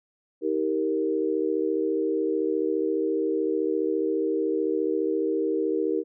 sine chord, Eb major, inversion none, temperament equal with one note detuned, 316.9 / 392 / 466.2 Hz, Eb4 / G4 / Bb4, +32 / 0 / 0 cents, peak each -27 dBFS, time 0.41-6.04 s, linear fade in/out 50 ms, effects none

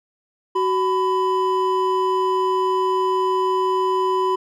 triangle tone pair together, 374.9 / 1000.9 Hz, F#4 / B5, +23 / +23 cents, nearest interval octave + perfect fourth, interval 1700 cents, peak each -18 dBFS, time 0.55-4.36 s, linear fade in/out 10 ms, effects none

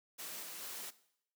white noise with level steps, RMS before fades -45 / -47 / -45 dBFS, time 0.18-0.91 s, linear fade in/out 20 ms, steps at 0.42 / 0.6 s, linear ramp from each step 20 ms, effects noise-tail reverb RT60 0.7 s tail -17 dB re dry + high-pass 200 Hz 12 dB/octave

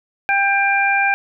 harmonic tone, 794 Hz, G5, 22 cents sharp, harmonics 1 / 2 / 3, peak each -18 / -18 / -18 dBFS, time 0.29-1.14 s, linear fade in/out 0 ms, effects none

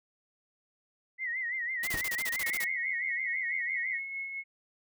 sine tone with vibrato, 1975.5 Hz, B6, in tune, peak -31 dBFS, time 1.18-4 s, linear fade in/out 50 ms, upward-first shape sine, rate 6 Hz, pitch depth 110 cents each way
white noise bursts, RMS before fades -36 dBFS, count 12, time 1.83-2.644 s, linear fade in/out 5 ms, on 44 ms, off 26 ms
pink noise with exponential decay, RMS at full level -33 dBFS, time 1.94-2.06 s, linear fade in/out 2 ms, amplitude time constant 26 ms
sine tone with tremolo, 2181 Hz, C#7, 29 cents flat, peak -33 dBFS, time 2.4-4.44 s, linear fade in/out 50 ms, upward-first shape sine, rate 4.6 Hz, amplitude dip 40%
effects none

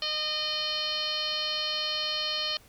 harmonic tone, 612 Hz, D#5, 29 cents flat, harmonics 1 / 2 / 3 / 4 / 5 / 6 / 7 / 8 / 9, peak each -40 / -40 / -42 / -41 / -32 / -42 / -32 / -39 / -42 dBFS, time 0.02-2.57 s, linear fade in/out 2 ms, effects pink hiss -57 dBFS RMS until 2.68 s

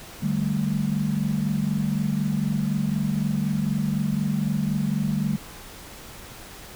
sine chord, D suspended fourth, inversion none, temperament equal with one note detuned, 150.44 / 196 / 220 Hz, D3 / G3 / A3, +42 / 0 / 0 cents, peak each -26 / -25 / -27 dBFS, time 0.22-5.37 s, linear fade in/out 10 ms, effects pink hiss -42 dBFS RMS until 6.75 s

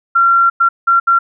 sine tone bursts at uneven times, 1370 Hz, F6, 34 cents flat, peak -7 dBFS, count 4, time 0.15-0.5 / 0.6-0.69 / 0.87-1 / 1.07-1.19 s, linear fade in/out 10 ms, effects none

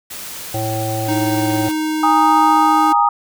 white noise, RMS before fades -30 dBFS, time 0.1-1.72 s, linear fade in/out 10 ms
harmonic tone, 110 Hz, A2, in tune, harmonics 1 / 3 / 5 / 7, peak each -22 / -26 / -25 / -24 dBFS, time 0.54-1.69 s, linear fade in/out 5 ms
square tone, 311.1 Hz, D#4, in tune, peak -18 dBFS, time 1.08-2.93 s, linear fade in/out 10 ms
sine chord, Ab suspended second, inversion none, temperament equal with one note detuned, 817.8 / 932.3 / 1244.5 Hz, Ab5 / Bb5 / Eb6, -27 / 0 / 0 cents, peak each -15 dBFS, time 2.03-3.09 s, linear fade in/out 5 ms
effects none

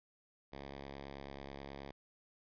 5% pulse tone with vibrato, 69.3 Hz, C#2, in tune, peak -35 dBFS, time 0.52-1.92 s, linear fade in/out 10 ms, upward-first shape sine, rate 15 Hz, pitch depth 9 cents each way, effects resampled to 11025 Hz

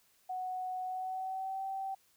sine tone with pitch glide, 740 to 773.2 Hz, F#5 to G5, 0 to -24 cents, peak -35 dBFS, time 0.29-1.95 s, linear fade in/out 10 ms, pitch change +76 cents, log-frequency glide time 0.85-1.64 s, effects white hiss -69 dBFS RMS until 2.16 s

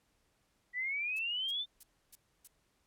sine exponential sweep, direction up, 1942 to 3604 Hz, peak -33 dBFS, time 0.73-1.66 s, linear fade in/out 50 ms
violet noise bursts, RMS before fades -48 dBFS, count 5, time 1.16-2.475 s, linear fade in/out 5 ms, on 31 ms, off 290 ms
effects pink hiss -75 dBFS RMS until 2.86 s + low-pass 12000 Hz 12 dB/octave

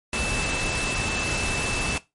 sine tone in noise, 2637 Hz, E7, in tune, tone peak -29 dBFS, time 0.13-1.98 s, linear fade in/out 2 ms, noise pink, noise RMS -27 dBFS, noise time 0.13-1.98 s, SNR -5 dB, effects noise-tail reverb RT60 0.2 s tail -17 dB re dry + MP3 48 kbps

